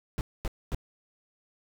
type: noise bursts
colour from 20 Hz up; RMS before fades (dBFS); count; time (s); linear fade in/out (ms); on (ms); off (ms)
brown; -29; 3; 0.18-0.747; 0; 29; 240
effects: none